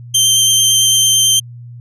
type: tone with vibrato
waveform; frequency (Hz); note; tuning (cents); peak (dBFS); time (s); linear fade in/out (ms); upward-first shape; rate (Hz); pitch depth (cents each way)
20% pulse; 3136; G7; 0; -3; 0.14-1.4; 10; triangle; 9; 13
effects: added 120 Hz sine -30 dBFS peak until 1.8 s